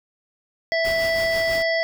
harmonic tone, 659.3 Hz, E5, in tune, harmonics 1 / 3 / 5 / 7 / 8, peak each -21 / -23 / -37 / -33 / -33 dBFS, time 0.72-1.83 s, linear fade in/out 0 ms
pink noise with tremolo, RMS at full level -33 dBFS, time 0.84-1.63 s, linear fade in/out 10 ms, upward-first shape sine, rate 6.1 Hz, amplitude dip 50%
effects none

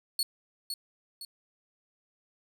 sawtooth tone with echo, 4390 Hz, C#8, 18 cents flat, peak -23 dBFS, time 0.19-0.23 s, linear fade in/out 2 ms, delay 510 ms, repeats 2, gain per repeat -7 dB, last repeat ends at 1.25 s, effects none

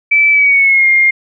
sine tone with pitch glide, 2315 to 2123 Hz, D7 to C7, -25 to +25 cents, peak -6 dBFS, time 0.11-1.11 s, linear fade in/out 10 ms, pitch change -150 cents, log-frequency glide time 0.31-0.88 s, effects none

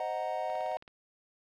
triangle chord, C half-diminished seventh, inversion none, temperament equal, 523.3 / 622.3 / 740 / 932.3 Hz, C5 / Eb5 / Gb5 / Bb5, 0 / 0 / 0 / 0 cents, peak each -39 / -34 / -33 / -38 dBFS, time 0-0.77 s, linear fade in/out 2 ms
click train, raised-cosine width 0.3 ms, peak -35 dBFS, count 8, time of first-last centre 0.5-0.878 s, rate 18.5 Hz
effects none

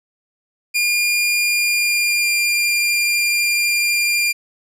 sawtooth tone with pitch glide, 2415 to 2396 Hz, D7 to D7, +48 to +34 cents, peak -12 dBFS, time 0.74-4.33 s, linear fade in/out 20 ms, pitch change -14 cents, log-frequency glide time 1.39-2.59 s, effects resampled to 32000 Hz

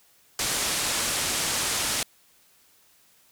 white low-pass noise, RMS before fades -27 dBFS, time 0.39-2.03 s, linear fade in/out 2 ms, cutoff 10000 Hz, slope 24 dB/octave, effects white hiss -60 dBFS RMS until 3.31 s

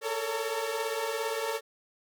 sawtooth tone cluster, 435.8 / 453.3 / 563 / 911 Hz, A4 / A#4 / C#5 / A#5, -17 / -48 / +27 / -40 cents, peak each -33 / -29 / -32 / -37 dBFS, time 0.01-1.61 s, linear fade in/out 50 ms, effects none

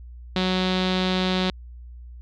sawtooth tone with low-pass filter, 185 Hz, F#3, in tune, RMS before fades -23 dBFS, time 0.36-1.5 s, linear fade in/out 2 ms, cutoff 3800 Hz, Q 4.4, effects added 60 Hz sine -38 dBFS peak until 2.21 s

